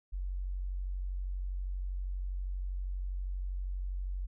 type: tone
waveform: sine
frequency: 46.25 Hz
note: F#1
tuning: in tune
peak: -33 dBFS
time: 0.12-4.27 s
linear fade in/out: 20 ms
effects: none

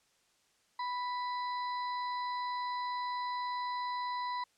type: harmonic tone with a mistuned harmonic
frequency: 987.8 Hz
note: B5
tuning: in tune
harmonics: 1 / 2 / 4 / 5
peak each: -34 / -45 / -47 / -56 dBFS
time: 0.79-4.44 s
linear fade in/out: 5 ms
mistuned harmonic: 4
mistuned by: +31 cents
effects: white hiss -71 dBFS RMS until 4.57 s + low-pass 8000 Hz 12 dB/octave

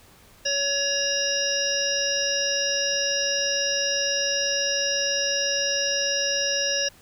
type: harmonic tone with a mistuned harmonic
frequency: 562 Hz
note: C#5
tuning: 24 cents sharp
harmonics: 1 / 3 / 5 / 7 / 9 / 10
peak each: -29 / -30 / -29 / -35 / -30 / -26 dBFS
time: 0.45-6.89 s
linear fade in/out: 10 ms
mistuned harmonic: 7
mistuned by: -48 cents
effects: pink hiss -53 dBFS RMS until 7.01 s

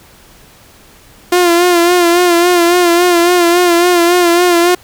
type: tone with vibrato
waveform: sawtooth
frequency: 349.2 Hz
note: F4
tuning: in tune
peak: -3 dBFS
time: 1.32-4.75 s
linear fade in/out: 5 ms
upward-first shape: sine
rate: 3.6 Hz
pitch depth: 49 cents each way
effects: pink hiss -42 dBFS RMS until 4.83 s

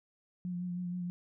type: tone with vibrato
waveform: sine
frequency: 178 Hz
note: F3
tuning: 33 cents sharp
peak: -34 dBFS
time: 0.45-1.1 s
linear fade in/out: 0 ms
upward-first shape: sine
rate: 6.3 Hz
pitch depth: 26 cents each way
effects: none

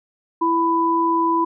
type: tone pair together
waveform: sine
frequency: 332.4 / 995 Hz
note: E4 / B5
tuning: +15 / +13 cents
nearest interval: octave + perfect fifth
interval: 1898 cents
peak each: -20 / -17 dBFS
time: 0.41-1.45 s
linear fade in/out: 10 ms
effects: none

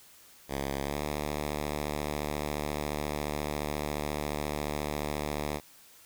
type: tone with pitch glide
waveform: 5% pulse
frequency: 69.3 to 74.27 Hz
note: C#2 to D2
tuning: 0 to +20 cents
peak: -20 dBFS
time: 0.48-5.61 s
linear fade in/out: 50 ms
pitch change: +120 cents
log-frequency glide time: 0.81-1 s
effects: white hiss -56 dBFS RMS until 6.05 s

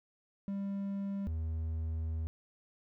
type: tone pair in turn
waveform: triangle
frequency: 198 / 80.27 Hz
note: G3 / E2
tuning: +18 / -45 cents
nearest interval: octave + major third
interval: 1563 cents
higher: first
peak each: -32 / -31 dBFS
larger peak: second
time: 0.48-1.27 / 1.27-2.27 s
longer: second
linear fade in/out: 0 ms
effects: none

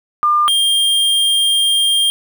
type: tone pair in turn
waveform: sine / square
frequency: 1200 / 3204 Hz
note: D6 / G7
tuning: +37 / +37 cents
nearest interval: octave + perfect fourth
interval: 1700 cents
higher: second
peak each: -10 / -12 dBFS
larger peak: first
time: 0.23-0.48 / 0.48-2.1 s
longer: second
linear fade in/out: 0 ms
effects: 8-bit

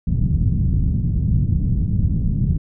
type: low-pass noise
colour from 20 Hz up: white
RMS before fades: -18 dBFS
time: 0.07-2.58 s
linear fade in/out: 5 ms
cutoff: 160 Hz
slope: 24 dB/octave
effects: none

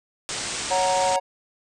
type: low-pass noise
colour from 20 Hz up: white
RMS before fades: -30 dBFS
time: 0.29-1.16 s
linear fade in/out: 0 ms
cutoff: 8900 Hz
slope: 96 dB/octave
type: chord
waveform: triangle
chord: F# major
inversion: second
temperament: equal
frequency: 554.4 / 740 / 932.3 Hz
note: C#5 / F#5 / A#5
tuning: 0 / 0 / 0 cents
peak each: -22 dBFS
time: 0.7-1.2 s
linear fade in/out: 20 ms
effects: none

